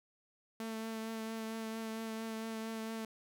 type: tone with vibrato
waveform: sawtooth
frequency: 222.9 Hz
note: A3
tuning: 23 cents sharp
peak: -35 dBFS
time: 0.6-3.05 s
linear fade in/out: 2 ms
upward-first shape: triangle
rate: 4.4 Hz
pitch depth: 19 cents each way
effects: none